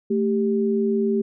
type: tone pair together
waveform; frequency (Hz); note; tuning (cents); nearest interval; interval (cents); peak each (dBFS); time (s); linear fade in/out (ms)
sine; 220.9 / 393.6; A3 / G4; +7 / +7; minor seventh; 1000; -21; 0.1-1.22; 10
effects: none